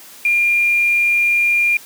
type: tone with quantisation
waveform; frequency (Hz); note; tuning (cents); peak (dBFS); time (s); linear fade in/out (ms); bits
sine; 2400; D7; +37; -12; 0.25-1.77; 2; 6
effects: white hiss -40 dBFS RMS until 1.85 s + high-pass 150 Hz 12 dB/octave